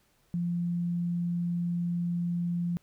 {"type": "tone", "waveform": "sine", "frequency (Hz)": 173.2, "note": "F3", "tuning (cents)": -14, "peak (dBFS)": -27, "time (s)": [0.34, 2.77], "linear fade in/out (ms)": 0, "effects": ["pink hiss -68 dBFS RMS until 2.82 s"]}